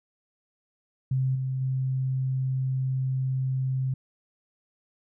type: tone with level steps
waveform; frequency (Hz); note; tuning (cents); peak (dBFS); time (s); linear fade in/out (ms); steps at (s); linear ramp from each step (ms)
sine; 131.2; C3; +5; -22 / -26 / -24; 1.11-3.94; 5; 1.35 / 1.61; 5
effects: none